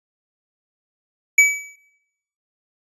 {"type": "tone with exponential decay", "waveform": "square", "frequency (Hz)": 2288, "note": "D7", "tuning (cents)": -46, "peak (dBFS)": -7, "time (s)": [1.38, 1.76], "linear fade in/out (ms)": 5, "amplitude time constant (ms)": 82, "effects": ["noise-tail reverb RT60 0.9 s tail -24 dB re dry", "resampled to 24000 Hz"]}